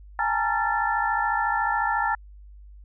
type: tone cluster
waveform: sine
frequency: 815 / 875 / 929 / 1368 / 1756 Hz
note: G#5 / A5 / A#5 / F6 / A6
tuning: -33 / -10 / -6 / -36 / -4 cents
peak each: -28 dBFS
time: 0.19-2.15 s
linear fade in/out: 2 ms
effects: added 50 Hz sine -43 dBFS peak until 2.84 s